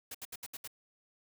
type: noise bursts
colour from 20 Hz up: white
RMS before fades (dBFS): -43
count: 6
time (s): 0.11-0.676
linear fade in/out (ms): 5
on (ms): 36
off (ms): 70
effects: none